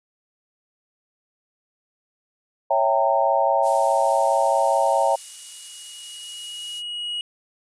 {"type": "chord", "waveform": "sine", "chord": "C# diminished seventh", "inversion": "none", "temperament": "equal with one note detuned", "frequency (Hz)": [554.4, 659.3, 784, 916.3], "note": ["C#5", "E5", "G5", "Bb5"], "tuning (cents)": [0, 0, 0, -30], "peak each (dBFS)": -22, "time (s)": [2.7, 5.16], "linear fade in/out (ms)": 10}
{"type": "noise", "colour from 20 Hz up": "violet", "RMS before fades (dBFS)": -32, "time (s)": [3.62, 6.83], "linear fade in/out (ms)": 50}
{"type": "tone with exponential growth", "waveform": "triangle", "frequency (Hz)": 2900, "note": "F#7", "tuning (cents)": -35, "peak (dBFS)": -23, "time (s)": [3.89, 7.21], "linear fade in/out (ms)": 1, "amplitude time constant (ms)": 720}
{"effects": ["resampled to 22050 Hz"]}